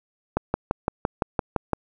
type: click train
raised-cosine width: 1 ms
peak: -7 dBFS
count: 9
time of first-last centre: 0.37-1.733 s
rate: 5.87 Hz
effects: none